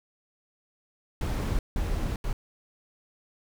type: noise bursts at uneven times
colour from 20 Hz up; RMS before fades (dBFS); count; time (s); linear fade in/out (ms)
brown; -28; 3; 1.21-1.59 / 1.76-2.16 / 2.24-2.33; 2
effects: none